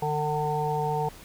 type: harmonic tone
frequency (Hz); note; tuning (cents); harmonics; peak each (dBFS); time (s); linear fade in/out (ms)
150.5; D3; +43; 1 / 3 / 5 / 6; -30 / -30 / -30 / -30; 0.02-1.09; 5
effects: pink hiss -48 dBFS RMS until 1.24 s